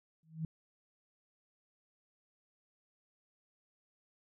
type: tone with exponential growth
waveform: sine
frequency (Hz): 160.1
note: D#3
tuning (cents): +50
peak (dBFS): -31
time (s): 0.23-0.45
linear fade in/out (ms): 2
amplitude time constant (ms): 47
effects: none